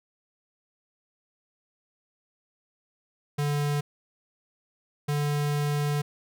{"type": "tone pair in turn", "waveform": "square", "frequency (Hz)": [145.7, 146.31], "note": ["D3", "D3"], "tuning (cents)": [-13, -6], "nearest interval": "unison", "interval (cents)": 7, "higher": "second", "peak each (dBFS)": -25, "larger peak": "neither", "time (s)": [[3.38, 3.81], [5.08, 6.02]], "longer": "second", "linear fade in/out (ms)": 10, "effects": []}